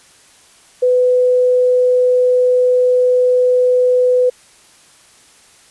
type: tone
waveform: sine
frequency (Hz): 500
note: B4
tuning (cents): +21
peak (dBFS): -9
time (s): 0.82-4.3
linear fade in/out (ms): 10
effects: white hiss -47 dBFS RMS until 5.7 s + resampled to 24000 Hz